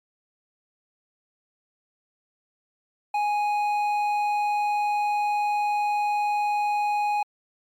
triangle tone with hard clipping, 830.6 Hz, G#5, in tune, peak -23 dBFS, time 3.14-7.23 s, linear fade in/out 5 ms, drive 10 dB, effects MP3 96 kbps

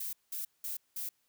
violet noise bursts, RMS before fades -38 dBFS, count 4, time 0-1.09 s, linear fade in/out 5 ms, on 130 ms, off 190 ms, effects white hiss -75 dBFS RMS until 1.28 s

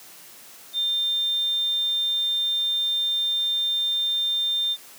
sine tone, 3600 Hz, A7, 39 cents sharp, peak -21 dBFS, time 0.73-4.77 s, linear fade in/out 50 ms, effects white hiss -46 dBFS RMS until 4.98 s + high-pass 150 Hz 12 dB/octave

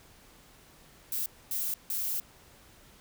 violet noise bursts at uneven times, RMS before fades -32 dBFS, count 3, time 1.12-1.26 / 1.51-1.74 / 1.9-2.2 s, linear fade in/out 2 ms, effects pink hiss -57 dBFS RMS until 3 s

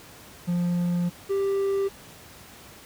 triangle tone pair in turn, 175.2 / 393.3 Hz, F3 / G4, +6 / +6 cents, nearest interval octave + major second, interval 1400 cents, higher second, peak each -20 dBFS, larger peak neither, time 0.47-1.1 / 1.29-1.89 s, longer first, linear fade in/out 20 ms, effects pink hiss -47 dBFS RMS until 2.85 s + high-pass 60 Hz 12 dB/octave

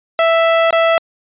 sawtooth tone with dropouts, 660 Hz, E5, 2 cents sharp, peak -6 dBFS, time 0.19-0.98 s, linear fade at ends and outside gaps 1 ms, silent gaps 0.707-0.727 s, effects resampled to 8000 Hz

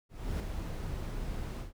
brown noise with ADSR envelope, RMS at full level -32 dBFS, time 0.09-1.73 s, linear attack 310 ms, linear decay 3 ms, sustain -5 dB, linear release 140 ms, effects none

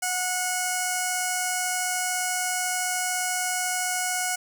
5% pulse tone with notch filter, 731 Hz, F#5, 21 cents flat, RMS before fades -27 dBFS, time 0.02-4.36 s, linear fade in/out 10 ms, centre 3700 Hz, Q 0.83, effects none

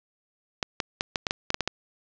clicks, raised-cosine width 0.2 ms, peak -8 dBFS, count 10, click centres 0.628 / 0.802 / 1.009 / 1.158 / 1.268 / 1.309 / 1.504 / 1.544 / 1.607 / 1.676 s, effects resampled to 16000 Hz + 7-bit

